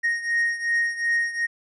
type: beating tone pair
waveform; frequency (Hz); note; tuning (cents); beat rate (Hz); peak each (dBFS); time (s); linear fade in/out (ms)
triangle; 1864.7 / 1867.4; A#6 / A#6; 0 / +3; 2.7; -21 / -25; 0.03-1.47; 20
effects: resampled to 24000 Hz